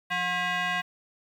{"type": "tone with frequency modulation", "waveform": "sine", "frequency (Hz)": 174.61, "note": "F3", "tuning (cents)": 0, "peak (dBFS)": -23, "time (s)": [0.1, 0.82], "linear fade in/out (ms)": 20, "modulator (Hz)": 897, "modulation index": 2.8, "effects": ["tanh soft clip ceiling -24 dBFS", "9-bit"]}